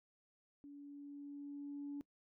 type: tone with level ramp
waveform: sine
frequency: 285.7 Hz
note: D4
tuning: 48 cents flat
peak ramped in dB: -51 to -40 dBFS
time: 0.64-2.01 s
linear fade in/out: 0 ms
effects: noise-tail reverb RT60 0.1 s tail -22 dB re dry + tanh soft clip ceiling -38 dBFS

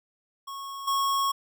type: tone with level steps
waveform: square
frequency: 1099 Hz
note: C#6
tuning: 15 cents flat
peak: -36 / -24 dBFS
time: 0.47-1.32 s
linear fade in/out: 10 ms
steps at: 0.87 s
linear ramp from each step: 10 ms
effects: none

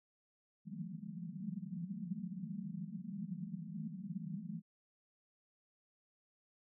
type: band-pass noise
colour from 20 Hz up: pink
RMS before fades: -44 dBFS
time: 0.65-4.62 s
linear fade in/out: 50 ms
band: 160 to 220 Hz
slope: 96 dB/octave
effects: none

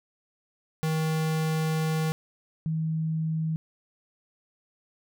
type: tone pair in turn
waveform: square / sine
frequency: 158.2 / 159.48 Hz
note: D#3 / D#3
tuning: +29 / +43 cents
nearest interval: unison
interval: 14 cents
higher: second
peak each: -25 dBFS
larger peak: neither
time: 0.83-2.12 / 2.66-3.56 s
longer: first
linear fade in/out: 0 ms
effects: none

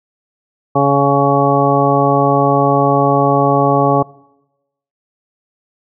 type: harmonic tone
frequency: 140 Hz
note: C#3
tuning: 18 cents sharp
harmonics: 1 / 2 / 3 / 4 / 5 / 6 / 8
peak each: -17 / -17 / -17 / -17 / -17 / -17 / -17 dBFS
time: 0.75-4.03 s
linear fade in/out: 10 ms
effects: noise-tail reverb RT60 0.9 s tail -22 dB re dry

